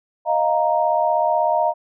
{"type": "chord", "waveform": "sine", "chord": "Eb suspended second", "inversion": "none", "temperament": "equal", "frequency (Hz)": [622.3, 698.5, 932.3], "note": ["Eb5", "F5", "Bb5"], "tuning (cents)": [0, 0, 0], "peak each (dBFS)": -20, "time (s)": [0.25, 1.74], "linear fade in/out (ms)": 50, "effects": []}